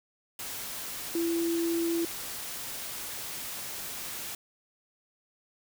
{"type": "tone in noise", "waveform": "sine", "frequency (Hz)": 335.9, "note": "E4", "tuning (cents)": 33, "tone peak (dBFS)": -26, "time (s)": [1.15, 2.05], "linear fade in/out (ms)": 2, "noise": "white", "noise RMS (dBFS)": -38, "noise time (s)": [0.39, 4.35], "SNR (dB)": 9, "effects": []}